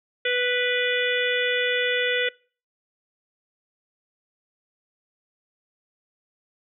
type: harmonic tone with a mistuned harmonic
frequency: 493.9 Hz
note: B4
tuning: in tune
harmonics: 1 / 3 / 4 / 5 / 6 / 7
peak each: -25 / -28 / -27 / -30 / -31 / -30 dBFS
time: 0.25-2.29 s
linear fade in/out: 5 ms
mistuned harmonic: 5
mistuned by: -19 cents
effects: noise-tail reverb RT60 0.4 s tail -24 dB re dry